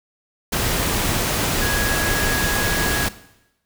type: tone in noise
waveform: sine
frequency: 1661.2 Hz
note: G#6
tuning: in tune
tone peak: -23 dBFS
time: 1.61-3.07 s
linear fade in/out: 10 ms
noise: pink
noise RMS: -21 dBFS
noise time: 0.52-3.09 s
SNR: -5 dB
effects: noise-tail reverb RT60 0.9 s tail -17 dB re dry